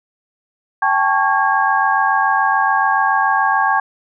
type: tone cluster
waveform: sine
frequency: 784 / 871 / 1112 / 1628 Hz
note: G5 / A5 / C#6 / G#6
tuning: 0 / -18 / +5 / -35 cents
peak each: -18 dBFS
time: 0.82-3.8 s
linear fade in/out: 5 ms
effects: none